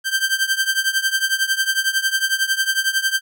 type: tone with tremolo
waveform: sawtooth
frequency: 1568 Hz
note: G6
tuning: in tune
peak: -10 dBFS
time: 0.04-3.21 s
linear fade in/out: 50 ms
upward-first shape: triangle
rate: 11 Hz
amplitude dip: 90%
effects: none